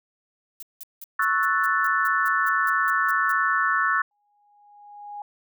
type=noise bursts; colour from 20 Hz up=violet; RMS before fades=-38 dBFS; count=14; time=0.6-3.318 s; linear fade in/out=2 ms; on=27 ms; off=180 ms
type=chord; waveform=sine; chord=F# minor seventh; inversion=second; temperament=equal; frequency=1108.7 / 1318.5 / 1480 / 1760 Hz; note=C#6 / E6 / F#6 / A6; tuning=0 / 0 / 0 / 0 cents; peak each=-25 dBFS; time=1.19-4.02 s; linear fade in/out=5 ms
type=tone with exponential growth; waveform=sine; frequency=824 Hz; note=G#5; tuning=14 cents flat; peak=-31 dBFS; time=4.11-5.22 s; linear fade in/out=2 ms; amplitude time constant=240 ms
effects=none